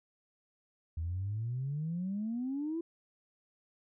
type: exponential sweep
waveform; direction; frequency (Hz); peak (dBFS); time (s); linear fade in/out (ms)
sine; up; 78.8 to 340; -32; 0.97-2.81; 5
effects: tanh soft clip ceiling -28 dBFS